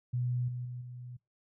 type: tone with level steps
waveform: sine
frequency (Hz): 123.47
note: B2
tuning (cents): 0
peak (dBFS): -29 / -35 / -38 / -42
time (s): 0.13-1.17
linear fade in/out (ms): 10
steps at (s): 0.48 / 0.65 / 0.81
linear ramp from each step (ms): 5
effects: noise-tail reverb RT60 0.2 s tail -23 dB re dry